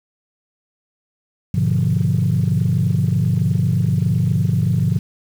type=chord; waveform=sine; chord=G# diminished seventh; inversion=none; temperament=equal with one note detuned; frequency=102.16 / 123.47 / 146.83 / 174.61 Hz; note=G#2 / B2 / D3 / F3; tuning=-28 / 0 / 0 / 0 cents; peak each=-19 dBFS; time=1.54-4.99 s; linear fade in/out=5 ms; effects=tanh soft clip ceiling -8 dBFS + 7-bit